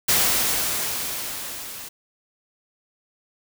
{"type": "noise with level ramp", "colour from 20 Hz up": "white", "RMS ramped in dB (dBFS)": [-18, -37], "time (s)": [0.08, 1.89], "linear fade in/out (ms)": 10, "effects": []}